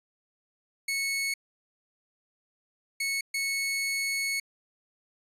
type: tone bursts at uneven times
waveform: sawtooth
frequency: 2204 Hz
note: C#7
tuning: 11 cents flat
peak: -24 dBFS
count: 3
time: 0.88-1.34 / 3-3.21 / 3.34-4.4 s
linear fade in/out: 5 ms
effects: resampled to 32000 Hz